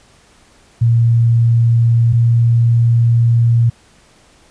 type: tone pair in turn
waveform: sine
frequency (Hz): 116.54 / 117.13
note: A#2 / A#2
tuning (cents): 0 / +9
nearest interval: unison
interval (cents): 9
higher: second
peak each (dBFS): -8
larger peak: neither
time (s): 0.81-2.13 / 2.13-3.7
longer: second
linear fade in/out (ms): 10
effects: pink hiss -49 dBFS RMS until 4.5 s + resampled to 22050 Hz